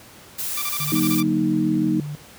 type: noise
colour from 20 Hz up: blue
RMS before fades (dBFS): -27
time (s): 0.38-1.21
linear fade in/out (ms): 10
type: tone bursts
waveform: 15% pulse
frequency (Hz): 1174.7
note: D6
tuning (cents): 0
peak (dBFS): -21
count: 9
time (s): 0.57-1.228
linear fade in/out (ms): 5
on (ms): 50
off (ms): 26
type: tone with vibrato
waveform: sine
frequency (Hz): 146.83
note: D3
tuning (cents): 0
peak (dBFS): -27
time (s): 0.8-2.15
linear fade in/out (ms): 0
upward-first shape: square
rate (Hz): 2.4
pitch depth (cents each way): 10
type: chord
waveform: sine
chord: D# minor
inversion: first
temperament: just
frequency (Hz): 186.68 / 233.3 / 311.1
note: F#3 / A#3 / D#4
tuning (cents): +16 / +2 / 0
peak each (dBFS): -24 / -24 / -20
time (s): 0.92-2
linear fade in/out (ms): 2
effects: pink hiss -45 dBFS RMS until 2.38 s + high-pass 80 Hz 12 dB/octave